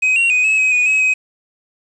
triangle tone with pitch steps, 2524 / 2746 / 2496 / 2579 / 2534 / 2471 / 2556 / 2526 Hz, D#7 / F7 / D#7 / E7 / D#7 / D#7 / D#7 / D#7, +24 / -30 / +5 / -39 / +31 / -13 / +46 / +26 cents, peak -10 dBFS, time 0.02-1.14 s, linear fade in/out 10 ms, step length 140 ms, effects resampled to 22050 Hz + 7-bit

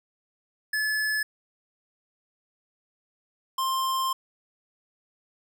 square tone pair in turn, 1720 / 1053 Hz, A6 / C6, -40 / +11 cents, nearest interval minor sixth, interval 849 cents, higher first, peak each -25 dBFS, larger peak neither, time 0.73-1.23 / 3.58-4.13 s, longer second, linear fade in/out 5 ms, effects none

